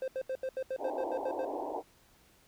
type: tone bursts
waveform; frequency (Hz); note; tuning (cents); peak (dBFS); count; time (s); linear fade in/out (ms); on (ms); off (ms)
triangle; 523.3; C5; 0; -30; 11; 0.02-1.449; 2; 59; 78
type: band-pass noise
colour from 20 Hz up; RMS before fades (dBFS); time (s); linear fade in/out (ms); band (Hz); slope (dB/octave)
white; -37; 0.78-1.83; 50; 270 to 940; 96
effects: pink hiss -64 dBFS RMS until 2.47 s